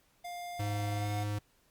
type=tone with pitch glide; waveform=square; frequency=703 to 721.9 Hz; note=F5 to F#5; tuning=+11 to -43 cents; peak=-40 dBFS; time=0.24-1.24 s; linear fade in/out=10 ms; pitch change=+46 cents; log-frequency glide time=0.95-1.09 s
type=tone; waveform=square; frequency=103.83 Hz; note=G#2; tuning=in tune; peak=-33 dBFS; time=0.59-1.39 s; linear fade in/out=10 ms
effects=pink hiss -69 dBFS RMS until 1.7 s + Opus 48 kbps